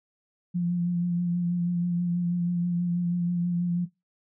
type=tone with vibrato; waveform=sine; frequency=174.61 Hz; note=F3; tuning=in tune; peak=-23 dBFS; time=0.54-3.86 s; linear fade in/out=20 ms; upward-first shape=sine; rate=6.2 Hz; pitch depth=24 cents each way; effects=noise-tail reverb RT60 0.2 s tail -18 dB re dry